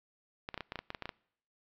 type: clicks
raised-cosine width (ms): 0.3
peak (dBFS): -22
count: 12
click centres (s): 0.489 / 0.543 / 0.577 / 0.607 / 0.721 / 0.757 / 0.79 / 0.904 / 0.948 / 1.023 / 1.056 / 1.092
effects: noise-tail reverb RT60 0.7 s tail -25 dB re dry + low-pass 5000 Hz 12 dB/octave